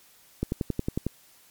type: click train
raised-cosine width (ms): 3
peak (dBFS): -13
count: 8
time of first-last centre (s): 0.43-1.066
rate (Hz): 11
effects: white hiss -57 dBFS RMS until 1.5 s + MP3 96 kbps